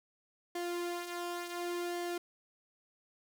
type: tone with flanger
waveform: sawtooth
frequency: 349.2 Hz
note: F4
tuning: in tune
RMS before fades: -38 dBFS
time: 0.55-2.18 s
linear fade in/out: 5 ms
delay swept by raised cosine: 0.77 to 3.37 ms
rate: 0.69 Hz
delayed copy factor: -0.5
effects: none